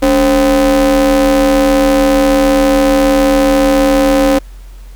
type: ring-modulated tone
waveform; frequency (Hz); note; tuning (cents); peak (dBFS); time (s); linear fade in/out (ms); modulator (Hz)
square; 123.9; B2; +6; -5; 0.02-4.39; 10; 409
effects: added 44 Hz sine -29 dBFS peak until 4.95 s + pink hiss -46 dBFS RMS until 4.95 s